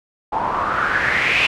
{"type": "noise with low-pass filter sweep", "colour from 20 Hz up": "white", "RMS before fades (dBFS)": -19, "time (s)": [0.32, 1.47], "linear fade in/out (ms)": 10, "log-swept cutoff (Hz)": [840, 2700], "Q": 5.2, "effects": []}